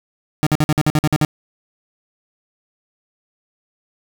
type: tone bursts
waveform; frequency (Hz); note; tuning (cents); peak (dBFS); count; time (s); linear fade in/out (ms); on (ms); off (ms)
30% pulse; 152.2; D#3; -38; -10; 10; 0.43-1.249; 0; 36; 51
effects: none